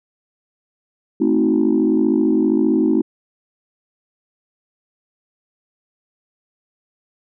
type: chord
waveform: sine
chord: A diminished seventh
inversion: none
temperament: equal with one note detuned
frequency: 220 / 261.6 / 316.9 / 370 Hz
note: A3 / C4 / Eb4 / Gb4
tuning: 0 / 0 / +32 / 0 cents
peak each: -19 / -18 / -16 / -20 dBFS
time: 1.2-3.02 s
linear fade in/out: 10 ms
effects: tanh soft clip ceiling -6 dBFS